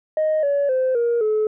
sine tone with pitch steps, 622.3 / 567.4 / 517.3 / 471.6 / 430 Hz, D#5 / C#5 / C5 / A#4 / A4, 0 / +40 / -20 / +20 / -40 cents, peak -15 dBFS, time 0.17-1.47 s, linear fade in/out 2 ms, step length 260 ms, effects tanh soft clip ceiling -14 dBFS

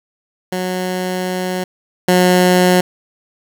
15% pulse tone pair in turn, 183.4 / 181.19 Hz, F#3 / F#3, -15 / -36 cents, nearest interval unison, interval 21 cents, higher first, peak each -12 / -3 dBFS, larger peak second, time 0.52-1.64 / 2.08-2.81 s, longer first, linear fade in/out 5 ms, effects none

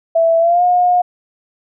sine tone with pitch glide, 661 to 716.7 Hz, E5 to F5, +5 to +45 cents, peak -9 dBFS, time 0.15-1.02 s, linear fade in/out 10 ms, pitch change +140 cents, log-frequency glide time 0.39-0.63 s, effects none

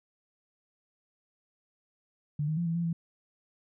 sine tone with pitch steps, 148.1 / 156 / 171.8 / 165.6 / 170.6 / 166.8 Hz, D3 / D#3 / F3 / E3 / F3 / E3, +15 / +5 / -28 / +8 / -40 / +21 cents, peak -27 dBFS, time 2.39-2.93 s, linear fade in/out 5 ms, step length 90 ms, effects none

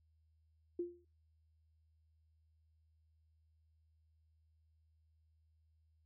sine tone with exponential decay, 349.2 Hz, F4, in tune, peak -33 dBFS, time 0.79-1.05 s, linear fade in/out 5 ms, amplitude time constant 56 ms, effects noise-tail reverb RT60 0.3 s tail -20 dB re dry + added 79 Hz sine -70 dBFS peak until 6.05 s

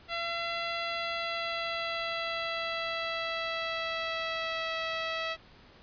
10% pulse tone with pitch glide, 677 to 651.7 Hz, E5 to E5, +46 to -20 cents, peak -23 dBFS, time 0.08-5.37 s, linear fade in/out 50 ms, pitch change -66 cents, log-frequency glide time 0.82-4.78 s, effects pink hiss -56 dBFS RMS until 5.82 s + resampled to 11025 Hz

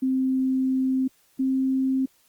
sine tone pair in turn, 261.6 / 264 Hz, C4 / C4, 0 / +16 cents, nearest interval unison, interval 16 cents, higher second, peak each -20 dBFS, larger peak neither, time 0.02-1.08 / 1.39-2.06 s, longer first, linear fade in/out 10 ms, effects white hiss -62 dBFS RMS until 2.28 s + Opus 32 kbps

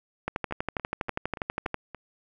two click trains, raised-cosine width 0.5 ms, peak -23 / -13 dBFS, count 6 / 19, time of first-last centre 0.51-1.947 / 0.28-1.743 s, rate 3.48 / 12.3 Hz, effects none

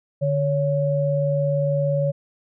sine tone pair together, 147.1 / 559.7 Hz, D3 / C#5, +3 / +17 cents, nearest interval octave + major seventh, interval 2314 cents, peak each -21 dBFS, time 0.21-2.12 s, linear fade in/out 20 ms, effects none

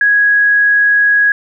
sine tone, 1661.2 Hz, G#6, in tune, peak -7 dBFS, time 0.01-1.32 s, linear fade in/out 2 ms, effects none

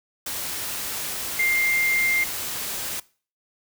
sine tone in noise, 2100 Hz, C7, 6 cents sharp, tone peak -19 dBFS, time 1.39-2.24 s, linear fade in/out 5 ms, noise white, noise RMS -30 dBFS, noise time 0.26-3 s, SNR +8 dB, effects noise-tail reverb RT60 0.4 s tail -21 dB re dry

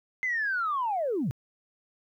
sine linear sweep, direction down, 2078 to 103.83 Hz, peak -25 dBFS, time 0.23-1.31 s, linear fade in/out 0 ms, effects tanh soft clip ceiling -21 dBFS + 11-bit

